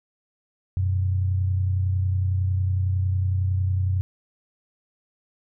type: tone pair together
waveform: sine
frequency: 92.4 / 123.34 Hz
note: F#2 / B2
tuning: -2 / -2 cents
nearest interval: perfect fourth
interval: 500 cents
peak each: -20 / -31 dBFS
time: 0.77-4.01 s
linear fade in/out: 0 ms
effects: none